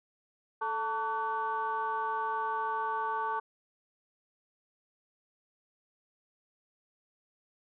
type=tone cluster; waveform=sine; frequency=438.1 / 893 / 1138 / 1499 Hz; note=A4 / A5 / C#6 / F#6; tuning=-7 / +25 / +45 / +22 cents; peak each=-40 / -32 / -34 / -39 dBFS; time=0.61-3.4 s; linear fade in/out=10 ms; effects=tanh soft clip ceiling -21 dBFS